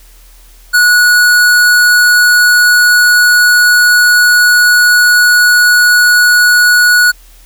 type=tone; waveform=square; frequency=1463 Hz; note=F#6; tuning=20 cents flat; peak=-5 dBFS; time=0.73-7.12 s; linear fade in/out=20 ms; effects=added 40 Hz sine -37 dBFS peak until 7.45 s + white hiss -44 dBFS RMS until 7.45 s